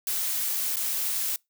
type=noise with dropouts; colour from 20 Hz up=blue; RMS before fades=-28 dBFS; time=0.07-1.36 s; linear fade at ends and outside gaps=2 ms; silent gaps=0.76-0.767 s; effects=noise-tail reverb RT60 0.2 s tail -26 dB re dry